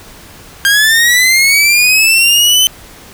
sawtooth linear sweep, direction up, 1596 to 3066 Hz, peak -3 dBFS, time 0.65-2.67 s, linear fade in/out 0 ms, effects pink hiss -36 dBFS RMS until 3.13 s

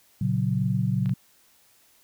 sine chord, F# major, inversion first, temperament equal, 116.54 / 138.59 / 185 Hz, A#2 / C#3 / F#3, 0 / 0 / 0 cents, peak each -26 dBFS, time 0.21-1.14 s, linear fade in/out 5 ms
clicks, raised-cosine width 0.3 ms, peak -27 dBFS, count 2, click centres 1.059 / 1.094 s
effects white hiss -60 dBFS RMS until 2.03 s

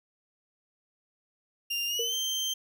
30% pulse tone with pitch glide, 2794 to 3136 Hz, F7 to G7, 0 to 0 cents, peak -26 dBFS, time 1.7-2.54 s, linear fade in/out 10 ms, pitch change +200 cents, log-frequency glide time 1.87-2.14 s
sine tone with exponential decay, 466.2 Hz, A#4, in tune, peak -28 dBFS, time 1.99-2.22 s, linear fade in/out 5 ms, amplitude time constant 50 ms
effects none

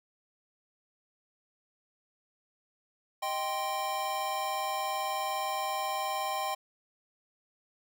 square chord, C minor, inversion first, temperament equal with one note detuned, 624.1 / 784 / 1046.5 Hz, Eb5 / G5 / C6, +5 / 0 / 0 cents, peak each -39 / -34 / -36 dBFS, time 3.22-6.55 s, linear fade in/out 10 ms, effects none

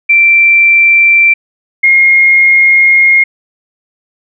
sine tone pair in turn, 2349 / 2141 Hz, D7 / C7, 0 / +39 cents, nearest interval major second, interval 161 cents, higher first, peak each -3 dBFS, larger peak neither, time 0.09-1.34 / 1.83-3.24 s, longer second, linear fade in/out 10 ms, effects none

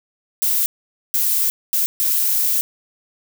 violet noise bursts at uneven times, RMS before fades -18 dBFS, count 4, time 0.42-0.66 / 1.14-1.5 / 1.73-1.86 / 2-2.61 s, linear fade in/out 0 ms, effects none

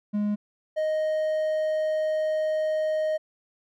triangle tone pair in turn, 207.7 / 622.4 Hz, G#3 / D#5, 0 / 0 cents, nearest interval octave + perfect fifth, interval 1900 cents, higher second, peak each -21 dBFS, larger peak neither, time 0.13-0.36 / 0.76-3.18 s, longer second, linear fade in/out 20 ms, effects none

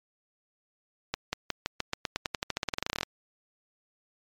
accelerating click train, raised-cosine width 0.2 ms, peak -11 dBFS, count 25, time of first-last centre 1.14-3.032 s, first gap 190 ms, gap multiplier 0.91, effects MP3 96 kbps

